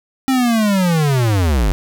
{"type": "linear sweep", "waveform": "square", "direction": "down", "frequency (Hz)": [268.8, 42.58], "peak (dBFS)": -13, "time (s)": [0.28, 1.72], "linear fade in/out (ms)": 0, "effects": []}